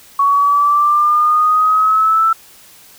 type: exponential sweep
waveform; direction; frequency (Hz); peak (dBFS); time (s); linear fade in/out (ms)
sine; up; 1116 to 1330; -9; 0.19-2.33; 5
effects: white hiss -43 dBFS RMS until 2.98 s